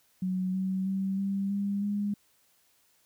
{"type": "tone with pitch steps", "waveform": "sine", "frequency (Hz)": [185.3, 188.98, 192.72, 196.55, 200.4, 204.4], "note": ["F#3", "F#3", "G3", "G3", "G3", "G#3"], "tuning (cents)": [3, 37, -29, 5, 38, -27], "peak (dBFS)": -27, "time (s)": [0.22, 2.14], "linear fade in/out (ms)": 5, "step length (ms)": 320, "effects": ["white hiss -67 dBFS RMS until 3.05 s"]}